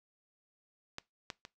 clicks, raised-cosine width 0.2 ms, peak -22 / -21 / -28 dBFS, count 3, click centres 0.984 / 1.302 / 1.451 s, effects noise-tail reverb RT60 0.2 s tail -22 dB re dry

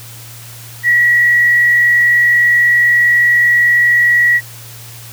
sine tone with frequency modulation, 1925 Hz, B6, 45 cents flat, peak -7 dBFS, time 0.83-4.41 s, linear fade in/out 50 ms, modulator 51.8 Hz, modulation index 0.45, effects added 116 Hz sine -34 dBFS peak until 5.12 s + white hiss -35 dBFS RMS until 5.12 s

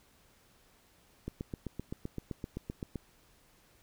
click train, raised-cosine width 3 ms, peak -24 dBFS, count 14, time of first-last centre 1.28-2.957 s, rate 7.75 Hz, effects pink hiss -65 dBFS RMS until 3.82 s

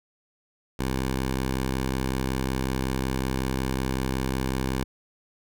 10% pulse tone, 65.41 Hz, C2, in tune, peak -17 dBFS, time 0.79-4.84 s, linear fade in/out 5 ms, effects none

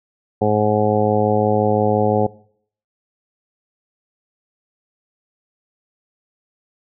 harmonic tone, 105.8 Hz, G#2, 33 cents sharp, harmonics 1 / 2 / 3 / 4 / 5 / 6 / 7 / 8, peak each -22 / -21 / -26 / -19 / -20 / -30 / -21 / -27 dBFS, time 0.41-2.27 s, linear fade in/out 10 ms, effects noise-tail reverb RT60 0.6 s tail -21 dB re dry

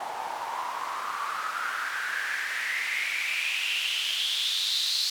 white noise with band-pass filter sweep, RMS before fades -30 dBFS, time 0-5.1 s, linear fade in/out 5 ms, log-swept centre 790 to 4300 Hz, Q 6.1, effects none

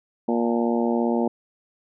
harmonic tone with a mistuned harmonic, 117.7 Hz, A#2, 17 cents sharp, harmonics 2 / 3 / 4 / 5 / 6 / 7 / 8, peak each -22 / -26 / -28 / -30 / -32 / -33 / -34 dBFS, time 0.28-1.28 s, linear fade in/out 5 ms, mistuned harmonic 8, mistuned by -81 cents, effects none

